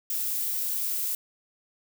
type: noise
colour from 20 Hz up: violet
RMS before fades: -29 dBFS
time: 0.1-1.15 s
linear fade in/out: 2 ms
effects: none